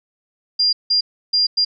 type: tone bursts at uneven times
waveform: sine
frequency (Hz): 4800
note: D8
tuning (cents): +37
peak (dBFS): -13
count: 4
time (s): 0.59-0.73 / 0.9-1.01 / 1.33-1.47 / 1.57-1.65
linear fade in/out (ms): 10
effects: none